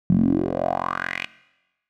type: tone with band-pass filter sweep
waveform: 10% pulse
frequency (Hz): 44.6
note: F1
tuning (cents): +37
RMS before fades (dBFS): -22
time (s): 0.1-1.26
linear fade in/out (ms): 0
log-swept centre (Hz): 170 to 2700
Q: 5.2
effects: noise-tail reverb RT60 1.0 s tail -19 dB re dry